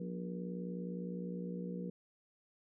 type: harmonic tone with a mistuned harmonic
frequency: 59.7 Hz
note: A#1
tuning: 42 cents sharp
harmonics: 3 / 4 / 5 / 6 / 7 / 8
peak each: -40 / -48 / -52 / -52 / -53 / -47 dBFS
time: 0-1.9 s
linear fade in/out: 5 ms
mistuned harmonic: 5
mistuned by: -54 cents
effects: none